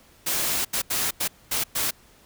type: noise bursts at uneven times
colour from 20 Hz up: white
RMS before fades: -25 dBFS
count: 6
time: 0.26-0.65 / 0.73-0.82 / 0.9-1.11 / 1.2-1.28 / 1.51-1.64 / 1.75-1.91 s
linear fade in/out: 10 ms
effects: pink hiss -55 dBFS RMS until 2.25 s